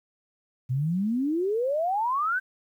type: exponential sweep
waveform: sine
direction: up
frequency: 121.6 to 1573 Hz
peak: -23 dBFS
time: 0.69-2.4 s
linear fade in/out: 20 ms
effects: 10-bit